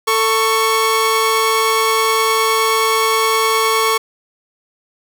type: tone pair together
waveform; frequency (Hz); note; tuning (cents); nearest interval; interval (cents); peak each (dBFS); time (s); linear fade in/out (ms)
sawtooth; 445.4 / 1108.7; A4 / C#6; +21 / 0; octave + major third; 1579; -13 / -11; 0.07-3.98; 10
effects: none